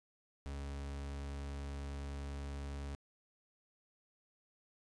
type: tone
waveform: 40% pulse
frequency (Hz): 70.1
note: C#2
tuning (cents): +20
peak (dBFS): -40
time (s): 0.46-2.95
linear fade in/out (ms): 0
effects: resampled to 22050 Hz + 13-bit